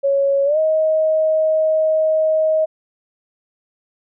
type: tone with pitch glide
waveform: sine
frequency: 554.4 to 629.5 Hz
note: C#5 to D#5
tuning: 0 to +20 cents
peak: -13 dBFS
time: 0.03-2.66 s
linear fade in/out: 20 ms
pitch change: +220 cents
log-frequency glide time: 0.45-0.58 s
effects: none